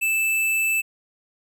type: tone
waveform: square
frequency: 2637 Hz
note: E7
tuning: in tune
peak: -20 dBFS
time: 0.01-0.82 s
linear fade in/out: 20 ms
effects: none